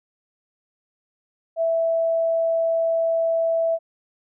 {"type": "tone", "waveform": "sine", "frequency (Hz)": 659.3, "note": "E5", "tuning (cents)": 0, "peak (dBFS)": -18, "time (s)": [1.56, 3.79], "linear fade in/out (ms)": 50, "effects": []}